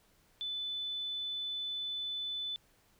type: tone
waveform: sine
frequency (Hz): 3500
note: A7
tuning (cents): -10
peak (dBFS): -35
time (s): 0.41-2.56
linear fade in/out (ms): 0
effects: pink hiss -68 dBFS RMS until 2.99 s